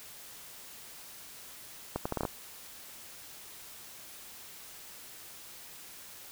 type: accelerating click train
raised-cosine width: 1 ms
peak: -17 dBFS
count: 7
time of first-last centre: 1.96-2.252 s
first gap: 95 ms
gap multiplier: 0.72
effects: white hiss -49 dBFS RMS until 6.31 s